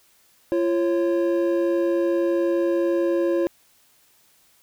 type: tone pair together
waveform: triangle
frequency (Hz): 342.7 / 546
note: F4 / C#5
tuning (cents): -33 / -26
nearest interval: minor sixth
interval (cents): 807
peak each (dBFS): -18 / -22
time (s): 0.52-3.47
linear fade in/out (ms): 0
effects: white hiss -59 dBFS RMS until 4.62 s